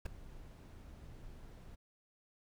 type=noise with ADSR envelope; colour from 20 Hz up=brown; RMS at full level=-32 dBFS; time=0.05-1.76 s; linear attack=12 ms; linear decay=5 ms; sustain=-20 dB; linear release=16 ms; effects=none